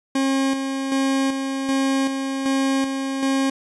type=tone with tremolo; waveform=40% pulse; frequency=270 Hz; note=C#4; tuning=45 cents flat; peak=-17 dBFS; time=0.15-3.5 s; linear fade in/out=5 ms; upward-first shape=square; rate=1.3 Hz; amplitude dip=45%; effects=resampled to 24000 Hz